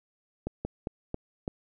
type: slowing click train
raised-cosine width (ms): 2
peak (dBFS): -18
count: 5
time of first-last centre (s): 0.47-1.479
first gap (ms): 180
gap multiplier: 1.23
effects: none